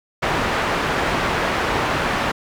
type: low-pass noise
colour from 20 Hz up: white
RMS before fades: -21 dBFS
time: 0.22-2.32 s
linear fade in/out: 10 ms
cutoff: 1600 Hz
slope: 12 dB/octave
effects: none